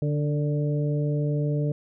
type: harmonic tone with a mistuned harmonic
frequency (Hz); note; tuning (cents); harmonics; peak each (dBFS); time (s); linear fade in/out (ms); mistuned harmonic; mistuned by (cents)
147; D3; +2; 1 / 2 / 3 / 4; -23 / -32 / -32 / -35; 0.02-1.72; 2; 3; +19
effects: none